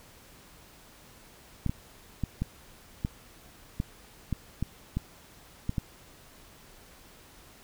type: clicks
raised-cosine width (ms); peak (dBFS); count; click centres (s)
5; -16; 11; 1.663 / 1.695 / 2.237 / 2.42 / 3.049 / 3.801 / 4.327 / 4.626 / 4.97 / 5.694 / 5.782
effects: pink hiss -54 dBFS RMS until 7.63 s